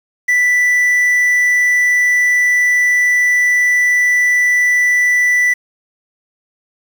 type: tone with quantisation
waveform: triangle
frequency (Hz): 1975.5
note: B6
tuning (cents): 0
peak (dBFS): -8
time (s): 0.28-5.54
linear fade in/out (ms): 10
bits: 6
effects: none